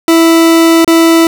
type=tone with dropouts; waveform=40% pulse; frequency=329.6 Hz; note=E4; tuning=in tune; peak=-3 dBFS; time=0.08-1.27 s; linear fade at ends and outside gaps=1 ms; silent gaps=0.846-0.877 s; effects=none